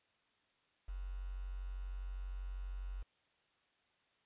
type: tone with quantisation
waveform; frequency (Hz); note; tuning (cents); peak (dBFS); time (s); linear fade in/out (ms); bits
sine; 46.25; F#1; 0; -40; 0.88-3.03; 10; 10
effects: white hiss -75 dBFS RMS until 4.25 s + resampled to 8000 Hz